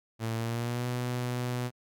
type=tone with pitch glide; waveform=sawtooth; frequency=113.1 to 123.34 Hz; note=A2 to B2; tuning=+48 to -2 cents; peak=-26 dBFS; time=0.19-1.71 s; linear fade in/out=50 ms; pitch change=+150 cents; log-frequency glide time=0.32-0.87 s; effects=Opus 48 kbps